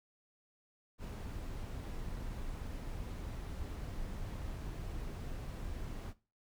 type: noise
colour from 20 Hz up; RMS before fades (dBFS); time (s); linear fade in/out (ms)
brown; -42; 0.98-6.14; 50
effects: noise-tail reverb RT60 0.3 s tail -17 dB re dry